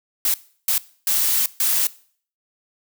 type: noise bursts at uneven times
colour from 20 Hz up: blue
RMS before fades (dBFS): -19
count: 4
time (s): 0.25-0.34 / 0.68-0.78 / 1.07-1.46 / 1.6-1.87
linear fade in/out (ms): 2
effects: noise-tail reverb RT60 0.5 s tail -20 dB re dry